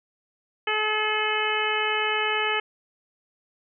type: harmonic tone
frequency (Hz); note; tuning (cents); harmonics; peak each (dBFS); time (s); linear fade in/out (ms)
428.9; A4; -44; 1 / 2 / 3 / 4 / 5 / 6 / 7; -30 / -30 / -30 / -30 / -30 / -30 / -30; 0.67-2.6; 5
effects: none